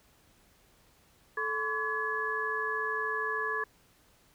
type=tone cluster; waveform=sine; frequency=437.3 / 1022 / 1135 / 1698 Hz; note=A4 / C6 / C#6 / G#6; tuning=-11 / -41 / +41 / +38 cents; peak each=-37 / -38 / -36 / -32 dBFS; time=1.37-3.64 s; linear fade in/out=5 ms; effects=pink hiss -64 dBFS RMS until 4.34 s